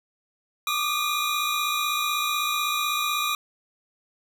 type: tone cluster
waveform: square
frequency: 1166 / 1222 / 2425 / 3868 Hz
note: D6 / D#6 / D#7 / B7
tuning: -13 / -32 / -45 / -37 cents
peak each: -30 dBFS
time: 0.67-3.35 s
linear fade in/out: 2 ms
effects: none